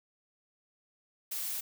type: noise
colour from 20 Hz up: blue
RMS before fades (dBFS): -36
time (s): 1.31-1.61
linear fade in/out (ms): 10
effects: none